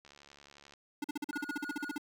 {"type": "click train", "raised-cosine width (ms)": 0.2, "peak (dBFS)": -38, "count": 50, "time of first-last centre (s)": [0.05, 0.737], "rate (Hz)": 71.3}
{"type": "tone bursts", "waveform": "square", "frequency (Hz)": 293.7, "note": "D4", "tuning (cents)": 0, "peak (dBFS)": -34, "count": 15, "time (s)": [1.02, 1.981], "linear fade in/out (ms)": 5, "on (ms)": 23, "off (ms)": 44}
{"type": "tone with tremolo", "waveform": "triangle", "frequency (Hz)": 1447, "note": "F#6", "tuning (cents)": -39, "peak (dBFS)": -37, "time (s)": [1.33, 1.96], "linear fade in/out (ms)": 0, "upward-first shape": "square", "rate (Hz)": 6.3, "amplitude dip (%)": 40}
{"effects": ["12-bit"]}